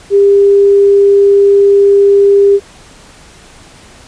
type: tone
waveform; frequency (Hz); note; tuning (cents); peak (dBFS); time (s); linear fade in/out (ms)
sine; 400; G4; +35; -3; 0.1-2.6; 50
effects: pink hiss -38 dBFS RMS until 4.07 s + resampled to 22050 Hz

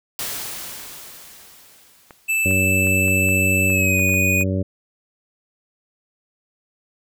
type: noise with exponential decay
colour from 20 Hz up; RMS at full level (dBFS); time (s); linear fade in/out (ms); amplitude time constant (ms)
white; -26; 0.19-2.86; 1; 580
type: clicks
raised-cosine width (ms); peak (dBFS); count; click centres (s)
0.5; -24; 10; 2.108 / 2.51 / 2.871 / 3.082 / 3.288 / 3.702 / 3.994 / 4.093 / 4.141 / 4.41
type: tone with pitch glide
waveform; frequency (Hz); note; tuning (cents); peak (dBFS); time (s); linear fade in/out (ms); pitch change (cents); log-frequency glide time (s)
square; 2637 to 2475; E7 to D#7; 0 to -10; -18; 2.28-4.44; 20; -110; 3.68-4
type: harmonic tone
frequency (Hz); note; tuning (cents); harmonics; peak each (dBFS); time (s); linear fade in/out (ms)
94.7; F#2; +41; 1 / 2 / 3 / 4 / 5 / 6; -21 / -24 / -27 / -31 / -34 / -29; 2.45-4.63; 10
effects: none

